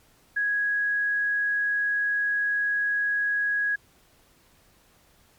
sine tone, 1661.2 Hz, G#6, in tune, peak -22 dBFS, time 0.36-3.76 s, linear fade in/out 10 ms, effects pink hiss -60 dBFS RMS until 5.38 s + MP3 96 kbps

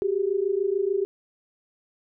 sine tone pair together, 377.7 / 404.5 Hz, F#4 / G#4, +36 / -46 cents, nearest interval minor second, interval 118 cents, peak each -25 / -24 dBFS, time 0.02-1.05 s, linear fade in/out 0 ms, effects none

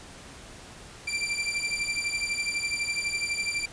sawtooth beating tone pair, 2349 / 2361 Hz, D7 / D7, 0 / +9 cents, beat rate 12 Hz, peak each -27 dBFS, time 1.07-3.66 s, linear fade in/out 10 ms, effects pink hiss -46 dBFS RMS until 3.72 s + resampled to 22050 Hz

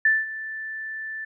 sine tone with ADSR envelope, 1762 Hz, A6, 2 cents sharp, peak -14 dBFS, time 0.05-1.25 s, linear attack 4 ms, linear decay 200 ms, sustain -16 dB, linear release 8 ms, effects none

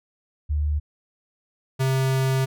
sine / square tone pair in turn, 74.4 / 132.57 Hz, D2 / C3, +23 / +23 cents, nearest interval minor seventh, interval 1000 cents, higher second, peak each -20 dBFS, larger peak neither, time 0.49-0.8 / 1.79-2.46 s, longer second, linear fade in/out 20 ms, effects none

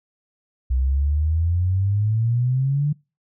sine exponential sweep, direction up, 62.3 to 150 Hz, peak -17 dBFS, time 0.7-2.93 s, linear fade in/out 10 ms, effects noise-tail reverb RT60 0.3 s tail -26 dB re dry

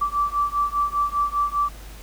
sine beating tone pair, 1160 / 1165 Hz, D6 / D6, -22 / -14 cents, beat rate 5 Hz, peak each -23 dBFS, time 0.01-1.69 s, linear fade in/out 10 ms, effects added 50 Hz sine -38 dBFS peak until 2.02 s + pink hiss -45 dBFS RMS until 2.02 s

